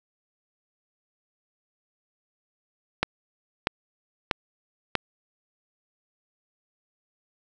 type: click train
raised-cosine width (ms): 0.3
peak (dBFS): -5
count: 4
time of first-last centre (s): 3.03-4.953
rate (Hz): 1.56
effects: none